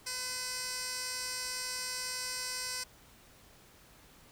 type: tone with band-pass filter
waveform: 15% pulse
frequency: 506 Hz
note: B4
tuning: 42 cents sharp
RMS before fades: -38 dBFS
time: 0.06-2.84 s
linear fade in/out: 10 ms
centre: 6600 Hz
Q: 1.6
effects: pink hiss -59 dBFS RMS until 4.31 s